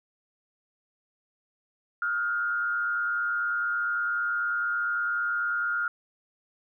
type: tone with frequency modulation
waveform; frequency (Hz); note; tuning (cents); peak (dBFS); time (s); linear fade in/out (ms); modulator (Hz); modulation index
sine; 1412; F6; +19; -25; 2.02-5.88; 2; 115; 0.62
effects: none